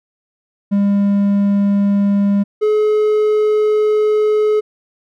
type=tone pair in turn; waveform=triangle; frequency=201 / 425.9 Hz; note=G3 / G#4; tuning=+44 / +44 cents; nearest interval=octave + minor second; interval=1300 cents; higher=second; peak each=-9 dBFS; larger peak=neither; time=0.71-2.44 / 2.61-4.61 s; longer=second; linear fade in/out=20 ms; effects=none